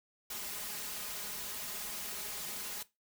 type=noise with comb filter; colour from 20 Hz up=white; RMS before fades=-41 dBFS; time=0.3-2.83 s; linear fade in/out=5 ms; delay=4.8 ms; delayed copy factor=+0.75; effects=noise-tail reverb RT60 0.2 s tail -17 dB re dry